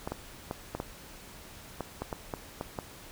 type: clicks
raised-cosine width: 1 ms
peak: -19 dBFS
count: 11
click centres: 0.075 / 0.12 / 0.511 / 0.75 / 0.801 / 1.807 / 2.02 / 2.128 / 2.338 / 2.611 / 2.788 s
effects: pink hiss -49 dBFS RMS until 3.11 s